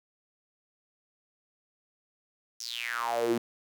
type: tone with high-pass filter sweep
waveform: sawtooth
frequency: 118.1 Hz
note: A#2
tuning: 23 cents sharp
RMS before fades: -31 dBFS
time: 2.6-3.38 s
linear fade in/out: 5 ms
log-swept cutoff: 5900 to 260 Hz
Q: 7.2
effects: none